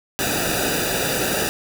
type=noise with comb filter; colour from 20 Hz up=pink; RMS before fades=-22 dBFS; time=0.19-1.49 s; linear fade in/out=0 ms; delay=0.93 ms; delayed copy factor=-0.9; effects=none